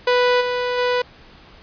sawtooth tone with level steps, 493.9 Hz, B4, in tune, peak -10 / -16 / -13 dBFS, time 0.07-1.02 s, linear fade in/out 5 ms, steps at 0.4 / 0.77 s, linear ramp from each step 20 ms, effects pink hiss -46 dBFS RMS until 1.62 s + resampled to 11025 Hz

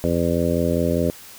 harmonic tone, 85 Hz, F2, 46 cents flat, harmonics 1 / 2 / 3 / 4 / 5 / 6 / 7, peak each -26 / -24 / -24 / -27 / -27 / -25 / -26 dBFS, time 0.04-1.1 s, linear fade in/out 0 ms, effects white hiss -42 dBFS RMS until 1.38 s

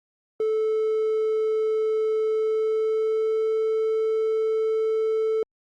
triangle tone with pitch glide, 436.8 to 440.6 Hz, A4 to A4, -13 to +2 cents, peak -18 dBFS, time 0.4-5.43 s, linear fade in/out 2 ms, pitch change +15 cents, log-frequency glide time 2.24-3.52 s, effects tanh soft clip ceiling -14 dBFS + Opus 48 kbps

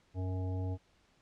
harmonic tone with a mistuned harmonic, 92.5 Hz, F#2, in tune, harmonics 1 / 3 / 5 / 7 / 9, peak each -33 / -43 / -47 / -50 / -52 dBFS, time 0.14-0.78 s, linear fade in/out 50 ms, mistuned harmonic 1, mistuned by +21 cents, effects pink hiss -69 dBFS RMS until 1.21 s + low-pass 6000 Hz 12 dB/octave

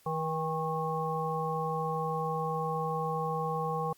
harmonic tone with a mistuned harmonic, 160 Hz, D#3, 49 cents sharp, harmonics 1 / 3 / 5 / 7, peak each -35 / -35 / -35 / -35 dBFS, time 0.06-3.93 s, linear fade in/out 5 ms, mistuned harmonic 7, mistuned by -43 cents, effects white hiss -63 dBFS RMS until 3.97 s + Opus 48 kbps

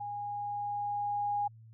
sine tone with level ramp, 820 Hz, G#5, 22 cents flat, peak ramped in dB -36 to -28 dBFS, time 0-1.48 s, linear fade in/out 10 ms, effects added 112 Hz sine -51 dBFS peak until 1.73 s

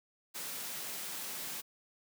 white high-pass noise, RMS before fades -41 dBFS, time 0.34-1.62 s, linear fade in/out 20 ms, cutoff 130 Hz, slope 48 dB/octave, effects none

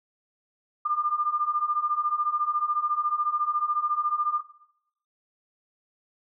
sine beating tone pair, 1194 / 1208 Hz, D6 / D6, +28 / +48 cents, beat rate 14 Hz, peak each -27 / -25 dBFS, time 0.85-4.41 s, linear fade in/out 10 ms, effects noise-tail reverb RT60 0.8 s tail -17 dB re dry

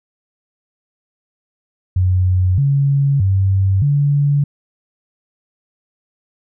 sine tone with pitch steps, 91.8 / 139.7 / 96.5 / 143.3 Hz, F#2 / C#3 / G2 / D3, -13 / +14 / -27 / -42 cents, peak -11 dBFS, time 1.96-4.44 s, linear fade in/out 5 ms, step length 620 ms, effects none

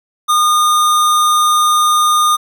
square tone, 1220 Hz, D#6, 34 cents flat, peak -10 dBFS, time 0.28-2.37 s, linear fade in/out 20 ms, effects none

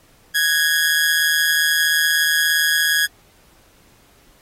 sawtooth tone with amplitude modulation, 1661.2 Hz, G#6, in tune, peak -9 dBFS, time 0.34-3.07 s, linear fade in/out 20 ms, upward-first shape sine, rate 157 Hz, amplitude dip 60%, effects pink hiss -54 dBFS RMS until 4.41 s + AAC 48 kbps

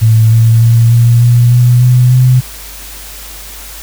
sine tone with pitch steps, 111.7 / 113.78 / 115.91 / 118.07 / 120.27 / 122.52 / 124.8 / 127.13 Hz, A2 / A#2 / A#2 / A#2 / B2 / B2 / B2 / C3, +27 / -42 / -9 / +23 / -45 / -13 / +19 / -49 cents, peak -3 dBFS, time 0.01-2.41 s, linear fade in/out 20 ms, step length 300 ms, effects added 50 Hz sine -31 dBFS peak until 3.82 s + white hiss -29 dBFS RMS until 3.82 s

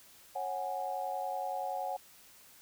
sine chord, C# suspended fourth, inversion none, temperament equal with one note detuned, 548 / 740 / 830.6 Hz, C#5 / F#5 / G#5, -20 / 0 / 0 cents, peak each -40 / -36 / -39 dBFS, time 0.35-1.97 s, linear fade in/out 10 ms, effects white hiss -58 dBFS RMS until 2.61 s

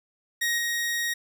sawtooth tone with level steps, 1880 Hz, A#6, 14 cents sharp, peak -20 / -22 dBFS, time 0.41-1.14 s, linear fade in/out 10 ms, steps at 0.58 s, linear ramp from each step 5 ms, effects none

